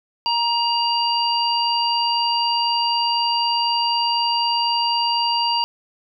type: harmonic tone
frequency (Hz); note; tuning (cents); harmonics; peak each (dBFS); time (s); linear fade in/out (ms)
942; A#5; +18; 1 / 3 / 5; -20 / -24 / -22; 0.26-5.64; 0
effects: none